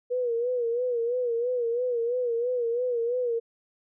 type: tone with vibrato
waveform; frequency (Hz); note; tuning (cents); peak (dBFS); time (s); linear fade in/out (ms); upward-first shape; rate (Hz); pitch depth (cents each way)
sine; 481.8; B4; -43; -24; 0.1-3.4; 20; sine; 3; 79
effects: none